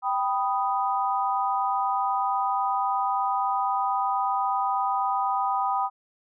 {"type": "chord", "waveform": "sine", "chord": "G augmented", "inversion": "none", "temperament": "equal", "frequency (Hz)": [784, 987.8, 1244.5], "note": ["G5", "B5", "D#6"], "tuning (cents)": [0, 0, 0], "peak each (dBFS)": [-26, -27, -28], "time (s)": [0.02, 5.9], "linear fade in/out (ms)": 50, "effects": []}